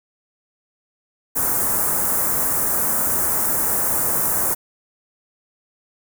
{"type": "band-stop noise", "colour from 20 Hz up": "white", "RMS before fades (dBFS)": -20, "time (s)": [1.35, 4.55], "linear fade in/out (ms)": 20, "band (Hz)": [1500, 7900], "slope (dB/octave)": 24, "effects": []}